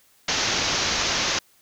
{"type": "low-pass noise", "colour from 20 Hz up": "white", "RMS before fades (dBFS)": -24, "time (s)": [0.28, 1.39], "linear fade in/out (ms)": 5, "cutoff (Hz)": 6600, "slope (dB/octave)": 96, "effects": ["white hiss -59 dBFS RMS until 1.61 s"]}